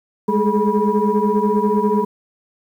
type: tone cluster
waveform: sine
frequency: 201.8 / 211.9 / 415.9 / 430.5 / 974 Hz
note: G#3 / G#3 / G#4 / A4 / B5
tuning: -49 / +35 / +2 / -38 / -24 cents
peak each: -20 dBFS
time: 0.28-2.05 s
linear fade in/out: 10 ms
effects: tanh soft clip ceiling -5 dBFS + 8-bit